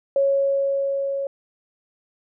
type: tone with level ramp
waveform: sine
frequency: 552 Hz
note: C#5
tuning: 7 cents flat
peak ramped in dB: -15 to -23 dBFS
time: 0.16-1.27 s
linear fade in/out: 2 ms
effects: none

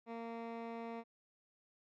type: tone with low-pass filter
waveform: 15% pulse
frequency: 230.5 Hz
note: A#3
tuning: 19 cents flat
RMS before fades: -45 dBFS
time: 0.06-1.04 s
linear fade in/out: 50 ms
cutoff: 2100 Hz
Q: 0.72
effects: none

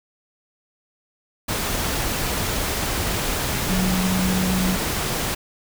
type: tone in noise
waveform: sine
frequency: 185.3 Hz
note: F#3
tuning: 3 cents sharp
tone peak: -20 dBFS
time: 3.69-4.76 s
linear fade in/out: 10 ms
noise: pink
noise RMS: -24 dBFS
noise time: 1.48-5.35 s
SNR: +1 dB
effects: none

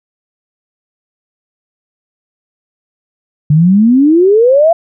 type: exponential sweep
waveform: sine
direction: up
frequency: 144.5 to 690 Hz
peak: -4 dBFS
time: 3.5-4.73 s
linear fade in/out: 5 ms
effects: none

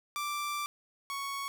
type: tone pair in turn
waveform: sawtooth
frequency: 1174.7 / 1110.3 Hz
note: D6 / C#6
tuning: 0 / +2 cents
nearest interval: minor second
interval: 98 cents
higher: first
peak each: -29 / -31 dBFS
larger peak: first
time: 0.16-0.66 / 1.1-1.48 s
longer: first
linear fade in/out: 0 ms
effects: none

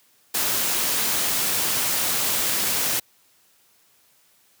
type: noise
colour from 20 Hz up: white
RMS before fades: -23 dBFS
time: 0.34-3 s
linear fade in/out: 10 ms
effects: white hiss -60 dBFS RMS until 4.6 s + high-pass 80 Hz 12 dB/octave

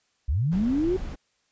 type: linear sweep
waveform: sine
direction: up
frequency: 55 to 382.9 Hz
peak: -21 dBFS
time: 0.28-0.97 s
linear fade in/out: 10 ms
type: noise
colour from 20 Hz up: brown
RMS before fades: -34 dBFS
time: 0.51-1.16 s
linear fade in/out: 20 ms
effects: white hiss -70 dBFS RMS until 1.51 s + resampled to 16000 Hz

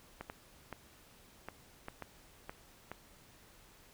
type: clicks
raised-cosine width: 0.5 ms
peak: -27 dBFS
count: 8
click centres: 0.21 / 0.299 / 0.727 / 1.486 / 1.884 / 2.023 / 2.495 / 2.916 s
effects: pink hiss -61 dBFS RMS until 3.93 s

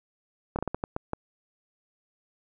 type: slowing click train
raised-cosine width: 1 ms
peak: -15 dBFS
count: 8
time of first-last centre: 0.56-1.134 s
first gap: 28 ms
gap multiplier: 1.35
effects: none

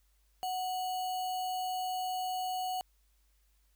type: tone with sample-and-hold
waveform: sine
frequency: 740 Hz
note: F#5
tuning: in tune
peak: -32 dBFS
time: 0.43-2.81 s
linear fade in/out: 0 ms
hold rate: 3675 Hz
effects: added 50 Hz sine -67 dBFS peak until 3.75 s + white hiss -75 dBFS RMS until 3.75 s

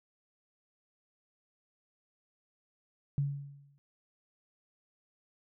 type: tone with exponential decay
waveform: sine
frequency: 141.3 Hz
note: C#3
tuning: 34 cents sharp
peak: -25 dBFS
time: 3.18-3.78 s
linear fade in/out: 0 ms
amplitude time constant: 130 ms
effects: none

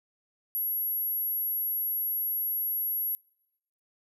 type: tone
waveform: sine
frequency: 11590 Hz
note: F#9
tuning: 37 cents flat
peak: -27 dBFS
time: 0.55-3.15 s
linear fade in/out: 0 ms
effects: noise-tail reverb RT60 0.9 s tail -26 dB re dry

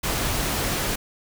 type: noise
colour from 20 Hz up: pink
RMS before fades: -25 dBFS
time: 0.03-0.96 s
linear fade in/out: 10 ms
effects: none

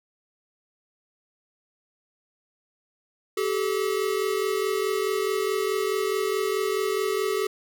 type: tone pair together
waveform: square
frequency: 385.3 / 430 Hz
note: G4 / A4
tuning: -30 / -40 cents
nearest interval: major second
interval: 190 cents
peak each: -27 dBFS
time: 3.37-7.47 s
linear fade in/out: 5 ms
effects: none

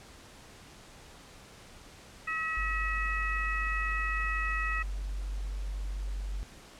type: harmonic tone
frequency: 642 Hz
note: E5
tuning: 46 cents flat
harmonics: 2 / 3 / 4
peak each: -35 / -33 / -37 dBFS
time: 2.27-4.83 s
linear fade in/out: 10 ms
type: tone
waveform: sine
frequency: 47.88 Hz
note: G1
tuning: 40 cents flat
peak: -32 dBFS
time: 2.57-6.43 s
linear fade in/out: 0 ms
effects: pink hiss -52 dBFS RMS until 6.79 s + low-pass 9000 Hz 12 dB/octave

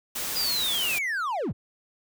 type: noise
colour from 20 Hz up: white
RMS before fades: -31 dBFS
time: 0.15-0.99 s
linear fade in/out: 10 ms
type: linear sweep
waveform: triangle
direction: down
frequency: 4978 to 52.9 Hz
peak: -24 dBFS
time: 0.35-1.53 s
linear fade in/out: 20 ms
effects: none

